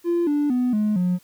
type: tone with pitch steps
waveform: triangle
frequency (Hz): 343.9 / 292.5 / 248.9 / 211.7 / 180.08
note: F4 / D4 / B3 / G#3 / F#3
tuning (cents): -27 / -7 / +14 / +33 / -47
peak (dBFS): -15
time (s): 0.04-1.19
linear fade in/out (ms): 50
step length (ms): 230
effects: tanh soft clip ceiling -14 dBFS + white hiss -57 dBFS RMS until 1.23 s